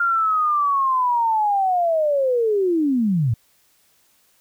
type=linear sweep; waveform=sine; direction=down; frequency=1403 to 104.1 Hz; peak=-16 dBFS; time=0-3.34 s; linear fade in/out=5 ms; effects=white hiss -60 dBFS RMS until 4.4 s